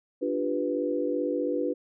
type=chord; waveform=sine; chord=G dominant seventh; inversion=second; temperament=equal; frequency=293.7 / 349.2 / 392 / 493.9 Hz; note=D4 / F4 / G4 / B4; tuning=0 / 0 / 0 / 0 cents; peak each=-30 / -32 / -34 / -29 dBFS; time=0.21-1.74 s; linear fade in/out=20 ms; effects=none